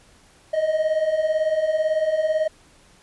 triangle beating tone pair, 612 / 630 Hz, D#5 / D#5, -29 / +21 cents, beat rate 18 Hz, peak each -23 / -18 dBFS, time 0.53-2.48 s, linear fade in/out 10 ms, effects pink hiss -54 dBFS RMS until 3.02 s + resampled to 24000 Hz

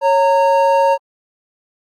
triangle tone pair together, 551.4 / 921 Hz, C#5 / A#5, -9 / -21 cents, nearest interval major sixth, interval 888 cents, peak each -11 dBFS, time 0.01-0.98 s, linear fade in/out 50 ms, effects Opus 48 kbps

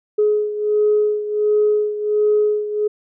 sine beating tone pair, 420.8 / 422.2 Hz, G#4 / G#4, +23 / +29 cents, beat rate 1.4 Hz, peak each -15 / -20 dBFS, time 0.18-2.88 s, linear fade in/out 10 ms, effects tanh soft clip ceiling -7 dBFS

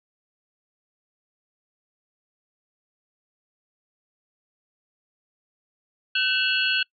sine tone cluster, 1520 / 2677 / 2902 / 3306 / 4313 Hz, F#6 / E7 / F#7 / G#7 / C#8, +46 / +26 / -34 / -9 / -48 cents, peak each -25 / -25 / -27 / -30 / -30 dBFS, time 6.15-6.83 s, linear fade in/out 5 ms, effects noise-tail reverb RT60 0.1 s tail -26 dB re dry

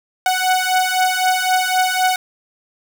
sawtooth beating tone pair, 740 / 743.9 Hz, F#5 / F#5, 0 / +9 cents, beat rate 3.9 Hz, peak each -14 dBFS, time 0.26-2.16 s, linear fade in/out 2 ms, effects none

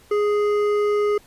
triangle tone with hard clipping, 415.3 Hz, G#4, in tune, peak -19 dBFS, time 0.11-1.18 s, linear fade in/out 5 ms, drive 13 dB, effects pink hiss -52 dBFS RMS until 1.26 s + resampled to 32000 Hz

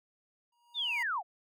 square tone with exponential growth, 951 Hz, A#5, 34 cents sharp, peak -37 dBFS, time 0.52-1.03 s, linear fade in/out 5 ms, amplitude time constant 110 ms
sine linear sweep, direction down, 3729 to 650 Hz, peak -30 dBFS, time 0.74-1.23 s, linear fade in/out 50 ms
effects none

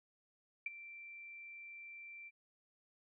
sine tone with ADSR envelope, 2349 Hz, D7, in tune, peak -34 dBFS, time 0.66-2.31 s, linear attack 4 ms, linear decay 21 ms, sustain -15 dB, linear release 37 ms, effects none

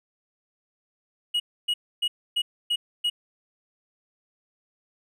triangle tone bursts, 2900 Hz, F#7, 35 cents flat, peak -20 dBFS, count 6, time 1.34-3.1 s, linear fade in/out 10 ms, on 60 ms, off 280 ms, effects none

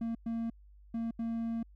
triangle tone bursts at uneven times, 229.1 Hz, A#3, 30 cents flat, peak -30 dBFS, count 4, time 0.01-0.15 / 0.26-0.5 / 0.94-1.11 / 1.19-1.63 s, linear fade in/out 5 ms, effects added 50 Hz sine -54 dBFS peak until 1.75 s

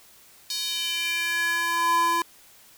square tone with high-pass filter sweep, 338.1 Hz, E4, 44 cents sharp, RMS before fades -25 dBFS, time 0.5-2.22 s, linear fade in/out 2 ms, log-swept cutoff 4400 to 760 Hz, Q 3.3, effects white hiss -53 dBFS RMS until 2.77 s

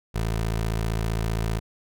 20% pulse tone, 55.3 Hz, A1, 9 cents sharp, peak -19 dBFS, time 0.14-1.6 s, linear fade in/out 20 ms, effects none

